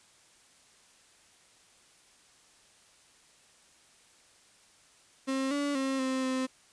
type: tone with pitch steps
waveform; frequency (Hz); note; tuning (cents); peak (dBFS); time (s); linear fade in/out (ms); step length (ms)
35% pulse; 266.9 / 286.5 / 267.8 / 261.7 / 259.7; C4 / D4 / C4 / C4 / C4; +35 / -43 / +40 / 0 / -13; -27; 5.27-6.47; 20; 240
effects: white hiss -61 dBFS RMS until 6.72 s + resampled to 22050 Hz